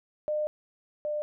sine tone pair in turn, 605 / 598.7 Hz, D#5 / D5, -49 / +33 cents, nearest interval unison, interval 18 cents, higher first, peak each -26 / -28 dBFS, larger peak first, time 0.28-0.47 / 1.05-1.22 s, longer first, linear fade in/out 0 ms, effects none

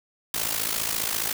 white noise with amplitude modulation, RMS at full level -24 dBFS, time 0.34-1.33 s, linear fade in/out 2 ms, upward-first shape sine, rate 54.8 Hz, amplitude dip 75%, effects none

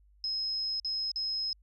sine tone with dropouts, 5130 Hz, E8, 48 cents flat, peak -30 dBFS, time 0.24-1.53 s, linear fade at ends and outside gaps 1 ms, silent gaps 0.799-0.847 / 1.116-1.159 s, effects added 50 Hz sine -59 dBFS peak until 1.62 s

